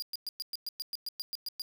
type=tone bursts; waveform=45% pulse; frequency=4837 Hz; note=D#8; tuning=50 cents flat; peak=-33 dBFS; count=13; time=0-1.619 s; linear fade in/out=0 ms; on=23 ms; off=110 ms; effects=12-bit